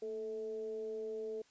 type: tone with frequency modulation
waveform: sine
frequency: 437.7 Hz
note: A4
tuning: 9 cents flat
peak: -38 dBFS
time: 0.02-1.42 s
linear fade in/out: 5 ms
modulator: 211 Hz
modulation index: 0.35
effects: white hiss -68 dBFS RMS until 1.5 s + resampled to 16000 Hz